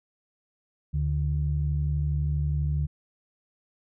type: tone pair together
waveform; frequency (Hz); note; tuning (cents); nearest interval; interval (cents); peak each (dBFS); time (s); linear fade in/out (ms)
sine; 74.53 / 146.83; D2 / D3; +26 / 0; octave; 1174; -25 / -26; 0.93-2.87; 20
effects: tanh soft clip ceiling -16 dBFS

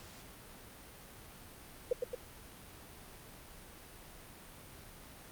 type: tone with echo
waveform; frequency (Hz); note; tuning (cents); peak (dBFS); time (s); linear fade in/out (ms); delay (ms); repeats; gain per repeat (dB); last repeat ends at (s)
sine; 493.9; B4; 0; -26; 1.91-1.93; 5; 110; 2; -4; 2.15
effects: pink hiss -53 dBFS RMS until 5.31 s + Opus 48 kbps

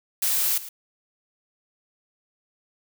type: noise with echo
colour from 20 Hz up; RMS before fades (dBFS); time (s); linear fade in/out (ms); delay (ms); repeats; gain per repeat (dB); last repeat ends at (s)
blue; -23; 0.22-0.58; 5; 110; 1; -15; 0.69
effects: none

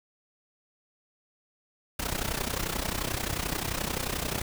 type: noise with amplitude modulation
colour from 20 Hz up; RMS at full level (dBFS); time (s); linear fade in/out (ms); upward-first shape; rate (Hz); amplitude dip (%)
pink; -28; 1.99-4.42; 5; sine; 31.4; 80
effects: none

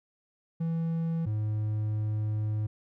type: tone pair in turn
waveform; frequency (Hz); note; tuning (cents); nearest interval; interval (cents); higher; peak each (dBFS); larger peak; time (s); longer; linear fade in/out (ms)
triangle; 164.81 / 106.96; E3 / A2; 0 / -49; perfect fifth; 749; first; -25 / -25; neither; 0.6-1.26 / 1.26-2.67; second; 10
effects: none

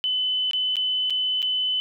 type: tone with dropouts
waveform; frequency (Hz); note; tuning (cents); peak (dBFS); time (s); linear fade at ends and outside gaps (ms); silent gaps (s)
sine; 3019; F#7; +34; -21; 0.04-1.8; 0; 0.511-0.533 / 0.757-0.767 / 1.099-1.105 / 1.42-1.427
effects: none

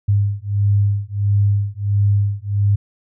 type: beating tone pair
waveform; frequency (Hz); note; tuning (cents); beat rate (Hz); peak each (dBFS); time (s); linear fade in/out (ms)
sine; 100.7 / 102.2; G2 / G#2; +47 / -27; 1.5; -17; 0.08-2.76; 10
effects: none

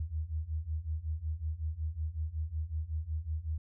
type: beating tone pair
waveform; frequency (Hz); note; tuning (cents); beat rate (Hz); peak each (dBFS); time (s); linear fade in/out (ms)
sine; 75.7 / 81.1; D#2 / E2; -47 / -28; 5.4; -37 / -35; 0-3.58; 5
effects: none

